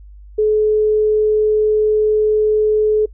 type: tone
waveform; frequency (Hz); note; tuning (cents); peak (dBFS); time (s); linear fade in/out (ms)
sine; 427.8; A4; -49; -11; 0.38-3.06; 10
effects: noise-tail reverb RT60 0.1 s tail -26 dB re dry + added 50 Hz sine -36 dBFS peak until 3.13 s